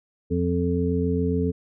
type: harmonic tone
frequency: 87.31 Hz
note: F2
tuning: in tune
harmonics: 1 / 2 / 3 / 5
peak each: -26 / -26 / -26 / -26 dBFS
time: 0.3-1.52 s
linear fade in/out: 20 ms
effects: none

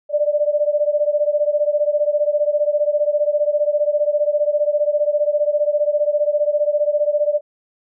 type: beating tone pair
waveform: sine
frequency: 587 / 602 Hz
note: D5 / D5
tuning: -1 / +43 cents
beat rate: 15 Hz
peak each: -17 / -19 dBFS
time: 0.09-7.41 s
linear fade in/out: 50 ms
effects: none

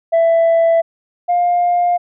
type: tone pair in turn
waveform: sine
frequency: 664 / 705.2 Hz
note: E5 / F5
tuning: +12 / +17 cents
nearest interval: minor second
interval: 105 cents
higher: second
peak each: -7 / -10 dBFS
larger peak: first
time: 0.12-0.82 / 1.28-1.98 s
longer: neither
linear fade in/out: 20 ms
effects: tanh soft clip ceiling -8 dBFS

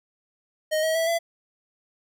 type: tone with pitch steps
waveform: square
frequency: 622 / 638.4 / 655.2 / 672.4 Hz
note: D#5 / D#5 / E5 / E5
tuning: -1 / +44 / -11 / +34 cents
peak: -22 dBFS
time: 0.71-1.19 s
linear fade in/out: 20 ms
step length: 120 ms
effects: none

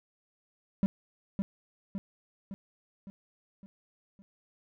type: tone with echo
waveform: triangle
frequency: 196 Hz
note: G3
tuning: in tune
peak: -20 dBFS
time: 0.83-0.86 s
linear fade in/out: 0 ms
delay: 560 ms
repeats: 6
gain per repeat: -5 dB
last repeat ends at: 4.22 s
effects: none

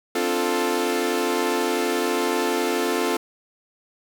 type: chord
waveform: sawtooth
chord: D minor seventh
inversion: third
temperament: equal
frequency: 261.6 / 293.7 / 349.2 / 440 Hz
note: C4 / D4 / F4 / A4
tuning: 0 / 0 / 0 / 0 cents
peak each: -24 / -27 / -21 / -21 dBFS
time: 0.15-3.17 s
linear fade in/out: 5 ms
effects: none

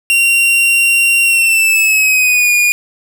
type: tone with pitch glide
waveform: 45% pulse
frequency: 2755 to 2440 Hz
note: F7 to D#7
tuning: -24 to -34 cents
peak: -8 dBFS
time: 0.1-2.72 s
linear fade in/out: 0 ms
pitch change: -210 cents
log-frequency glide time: 1.23-2.52 s
effects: 8-bit

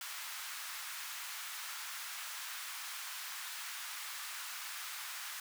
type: high-pass noise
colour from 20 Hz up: pink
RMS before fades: -44 dBFS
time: 0.01-5.4 s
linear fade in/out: 2 ms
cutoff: 1100 Hz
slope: 24 dB/octave
effects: none

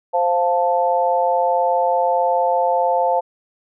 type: chord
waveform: sine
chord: F major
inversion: second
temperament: equal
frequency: 523.3 / 698.5 / 880 Hz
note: C5 / F5 / A5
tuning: 0 / 0 / 0 cents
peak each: -19 dBFS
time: 0.13-3.21 s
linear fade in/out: 20 ms
effects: none

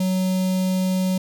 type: tone with notch filter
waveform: square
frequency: 186.1 Hz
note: F#3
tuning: 10 cents sharp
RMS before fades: -21 dBFS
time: 0-1.18 s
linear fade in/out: 5 ms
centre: 1500 Hz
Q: 0.59
effects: none

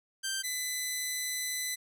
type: tone pair in turn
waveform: 10% pulse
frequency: 1568 / 2006 Hz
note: G6 / B6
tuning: 0 / +26 cents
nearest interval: major third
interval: 426 cents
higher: second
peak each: -23 dBFS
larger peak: neither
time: 0.23-0.43 / 0.43-1.76 s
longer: second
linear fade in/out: 20 ms
effects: none

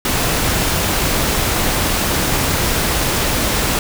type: noise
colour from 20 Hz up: pink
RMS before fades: -17 dBFS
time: 0.05-3.79 s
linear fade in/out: 2 ms
effects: none

